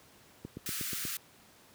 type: click train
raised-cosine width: 3 ms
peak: -26 dBFS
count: 6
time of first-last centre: 0.45-1.052 s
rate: 8.31 Hz
type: high-pass noise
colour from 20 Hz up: white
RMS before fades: -37 dBFS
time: 0.66-1.17 s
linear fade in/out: 2 ms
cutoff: 1200 Hz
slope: 96 dB/octave
effects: pink hiss -59 dBFS RMS until 1.74 s + high-pass 100 Hz 12 dB/octave